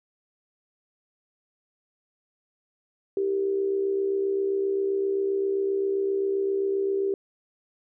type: tone with amplitude modulation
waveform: sine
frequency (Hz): 392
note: G4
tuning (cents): 0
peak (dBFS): -20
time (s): 3.17-7.14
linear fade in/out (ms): 2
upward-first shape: sine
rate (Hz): 67.6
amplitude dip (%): 55
effects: none